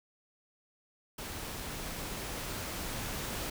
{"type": "noise with level ramp", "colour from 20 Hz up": "pink", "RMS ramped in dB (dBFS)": [-41, -37], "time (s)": [1.18, 3.5], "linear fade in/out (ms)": 5, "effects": []}